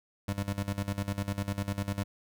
25% pulse tone with tremolo, 100 Hz, G2, 35 cents sharp, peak -25 dBFS, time 0.28-2.04 s, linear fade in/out 5 ms, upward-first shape square, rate 10 Hz, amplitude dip 80%, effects none

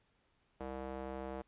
square tone with band-pass filter, 66 Hz, C2, 16 cents sharp, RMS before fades -43 dBFS, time 0.6-1.42 s, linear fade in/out 5 ms, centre 600 Hz, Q 1.2, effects pink hiss -75 dBFS RMS until 1.47 s + resampled to 8000 Hz

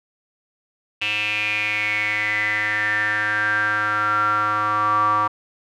square tone with band-pass filter sweep, 105.5 Hz, G#2, 28 cents sharp, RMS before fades -21 dBFS, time 1.01-5.28 s, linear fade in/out 10 ms, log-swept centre 2700 to 1100 Hz, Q 9.8, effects none

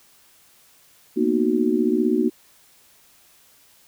sine chord, B major seventh, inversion third, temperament just, 231.5 / 246.9 / 308.7 / 370.4 Hz, A#3 / B3 / D#4 / F#4, -12 / 0 / -14 / +2 cents, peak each -23 / -24 / -22 / -22 dBFS, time 1.16-2.3 s, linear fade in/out 20 ms, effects white hiss -55 dBFS RMS until 3.87 s

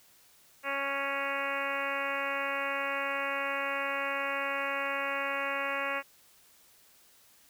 harmonic tone, 277.2 Hz, C#4, in tune, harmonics 1 / 2 / 3 / 4 / 5 / 6 / 7 / 8 / 9 / 10, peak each -46 / -37 / -42 / -37 / -39 / -39 / -39 / -39 / -40 / -42 dBFS, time 0.63-6.03 s, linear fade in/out 50 ms, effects white hiss -61 dBFS RMS until 7.49 s

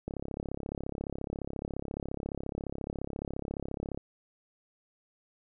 click train, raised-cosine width 2 ms, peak -22 dBFS, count 135, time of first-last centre 0.08-3.975 s, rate 34.4 Hz, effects none

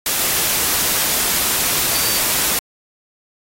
sine tone in noise, 4589 Hz, D8, 41 cents flat, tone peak -26 dBFS, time 1.94-2.18 s, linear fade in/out 2 ms, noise white, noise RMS -18 dBFS, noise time 0.06-2.59 s, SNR -11 dB, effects AAC 48 kbps

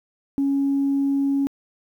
sine tone, 277.2 Hz, C#4, in tune, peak -17 dBFS, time 0.38-1.47 s, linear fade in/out 0 ms, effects tanh soft clip ceiling -14 dBFS + 9-bit

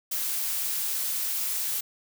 blue noise, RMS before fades -29 dBFS, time 0.11-1.81 s, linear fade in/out 10 ms, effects none

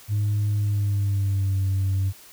sine tone with pitch glide, 103.83 to 96.32 Hz, G#2 to G2, 0 to -30 cents, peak -18 dBFS, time 0.08-2.13 s, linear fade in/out 50 ms, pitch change -130 cents, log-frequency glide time 0.55-1.59 s, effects tanh soft clip ceiling -18 dBFS + white hiss -48 dBFS RMS until 2.32 s

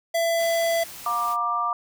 square tone, 669 Hz, E5, 25 cents sharp, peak -21 dBFS, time 0.14-0.84 s, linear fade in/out 10 ms
white noise, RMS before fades -40 dBFS, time 0.36-1.37 s, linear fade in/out 50 ms
harmonic tone, 236.5 Hz, A#3, 25 cents sharp, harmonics 3 / 4 / 5, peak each -30 / -30 / -23 dBFS, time 1.06-1.73 s, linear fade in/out 2 ms
effects none

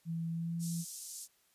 sine tone with pitch glide, 165.4 to 168.29 Hz, E3 to E3, +6 to +36 cents, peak -34 dBFS, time 0.05-0.85 s, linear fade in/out 50 ms, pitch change +30 cents, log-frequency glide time 0.31-0.54 s
pink band-pass noise, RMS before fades -46 dBFS, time 0.59-1.28 s, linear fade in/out 50 ms, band 5900 to 11000 Hz, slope 24 dB/octave
effects white hiss -71 dBFS RMS until 1.54 s + resampled to 32000 Hz

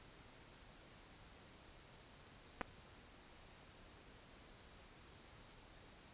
clicks, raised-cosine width 0.5 ms, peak -25 dBFS, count 2, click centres 2.611 / 2.615 s, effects pink hiss -61 dBFS RMS until 6.13 s + resampled to 8000 Hz

